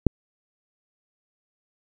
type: click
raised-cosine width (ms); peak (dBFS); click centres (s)
3; -3; 0.067
effects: none